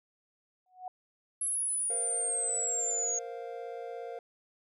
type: tone with exponential growth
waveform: sine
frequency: 737 Hz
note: F#5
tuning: 7 cents flat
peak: -34 dBFS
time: 0.66-0.88 s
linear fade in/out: 2 ms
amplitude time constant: 47 ms
type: exponential sweep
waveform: sine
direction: down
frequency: 11000 to 6610 Hz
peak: -29 dBFS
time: 1.41-3.19 s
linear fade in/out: 5 ms
type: chord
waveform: triangle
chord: Bb suspended second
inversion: none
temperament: equal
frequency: 466.2 / 523.3 / 698.5 Hz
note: Bb4 / C5 / F5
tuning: 0 / 0 / 0 cents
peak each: -39 / -42 / -41 dBFS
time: 1.9-4.19 s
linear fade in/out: 2 ms
effects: none